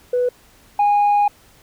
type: tone pair in turn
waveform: sine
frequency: 493.9 / 821.4 Hz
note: B4 / G#5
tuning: 0 / -19 cents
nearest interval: major sixth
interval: 881 cents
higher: second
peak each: -14 / -10 dBFS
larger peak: second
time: 0.13-0.29 / 0.79-1.28 s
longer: second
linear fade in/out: 5 ms
effects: tanh soft clip ceiling -11 dBFS + pink hiss -51 dBFS RMS until 1.62 s